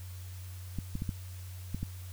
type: clicks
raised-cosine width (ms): 5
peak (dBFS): -21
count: 6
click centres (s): 0.787 / 0.954 / 1.021 / 1.092 / 1.746 / 1.83
effects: added 91 Hz sine -41 dBFS peak until 2.12 s + white hiss -54 dBFS RMS until 2.12 s